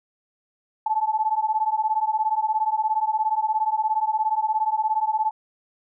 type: beating tone pair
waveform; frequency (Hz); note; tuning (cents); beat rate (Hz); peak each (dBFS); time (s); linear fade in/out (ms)
sine; 860 / 877; A5 / A5; -40 / -6; 17; -23; 0.86-5.31; 5
effects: none